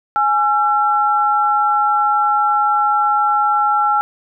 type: tone pair together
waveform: sine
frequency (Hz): 834 / 1351.9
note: G#5 / E6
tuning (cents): +7 / +43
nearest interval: minor sixth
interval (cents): 836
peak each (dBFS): -15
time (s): 0.16-4.01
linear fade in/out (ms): 0
effects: none